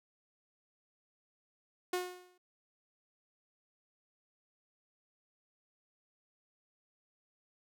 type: tone with exponential decay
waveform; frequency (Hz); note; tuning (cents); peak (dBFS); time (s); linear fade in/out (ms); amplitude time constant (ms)
sawtooth; 361.6; F#4; -40; -26; 1.93-2.38; 5; 97
effects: none